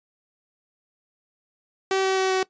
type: tone with pitch steps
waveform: sawtooth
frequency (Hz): 383.8 / 381.4 / 379 / 376.6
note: G4 / G4 / F#4 / F#4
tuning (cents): -37 / -47 / +42 / +31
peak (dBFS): -16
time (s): 1.91-2.43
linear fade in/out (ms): 2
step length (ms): 130
effects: noise-tail reverb RT60 0.1 s tail -19 dB re dry + resampled to 16000 Hz